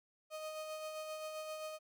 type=tone with tremolo; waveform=35% pulse; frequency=622.3 Hz; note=D#5; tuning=in tune; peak=-39 dBFS; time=0.3-1.79 s; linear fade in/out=50 ms; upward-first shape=sine; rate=7.6 Hz; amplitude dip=35%; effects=none